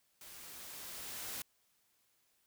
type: noise with level ramp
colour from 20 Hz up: white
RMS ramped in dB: -53 to -42 dBFS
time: 0.21-1.42 s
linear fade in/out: 2 ms
effects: white hiss -75 dBFS RMS until 2.46 s